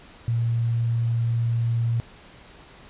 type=tone; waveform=sine; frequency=116.5 Hz; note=A#2; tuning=1 cent flat; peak=-20 dBFS; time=0.28-2 s; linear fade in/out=0 ms; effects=pink hiss -48 dBFS RMS until 2.89 s + resampled to 8000 Hz